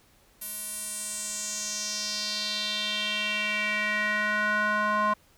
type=tone with band-pass filter sweep; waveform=square; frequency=210.7 Hz; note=G#3; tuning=25 cents sharp; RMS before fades=-29 dBFS; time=0.41-5.14 s; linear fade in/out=10 ms; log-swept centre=12000 to 1100 Hz; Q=3.6; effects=pink hiss -61 dBFS RMS until 5.37 s